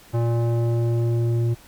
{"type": "tone with low-pass filter sweep", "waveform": "square", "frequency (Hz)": 117.2, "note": "A#2", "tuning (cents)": 10, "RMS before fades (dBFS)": -21, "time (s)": [0.13, 1.55], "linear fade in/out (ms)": 20, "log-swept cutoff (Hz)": [810, 300], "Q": 1.1, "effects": ["pink hiss -49 dBFS RMS until 1.67 s"]}